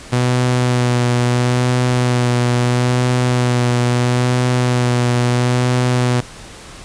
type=tone with vibrato; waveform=sawtooth; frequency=123.47 Hz; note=B2; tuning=in tune; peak=-9 dBFS; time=0.12-6.21 s; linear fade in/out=10 ms; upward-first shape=sine; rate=0.75 Hz; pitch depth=20 cents each way; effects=pink hiss -36 dBFS RMS until 6.84 s + resampled to 22050 Hz